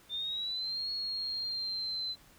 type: linear two-way sweep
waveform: sine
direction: up then down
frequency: 3578 to 4328 to 4045 Hz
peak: -33 dBFS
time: 0.09-2.16 s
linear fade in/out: 50 ms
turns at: 0.9 s
effects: pink hiss -60 dBFS RMS until 2.38 s